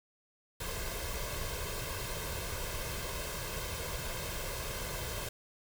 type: noise with comb filter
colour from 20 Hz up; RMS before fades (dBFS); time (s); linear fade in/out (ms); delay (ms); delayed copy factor
pink; -38; 0.6-5.29; 5; 1.9; +0.65
effects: none